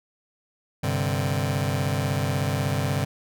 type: chord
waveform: sawtooth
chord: G suspended fourth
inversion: none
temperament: just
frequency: 98 / 130.67 / 147 Hz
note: G2 / C3 / D3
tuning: 0 / -2 / +2 cents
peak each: -23 dBFS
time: 0.83-3.05 s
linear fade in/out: 10 ms
effects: none